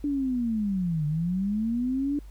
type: linear two-way sweep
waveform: sine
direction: down then up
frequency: 293.7 to 146.83 to 293.7 Hz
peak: -24 dBFS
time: 0.04-2.19 s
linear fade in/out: 2 ms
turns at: 1.06 s
effects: added 50 Hz sine -41 dBFS peak until 2.3 s + pink hiss -61 dBFS RMS until 2.3 s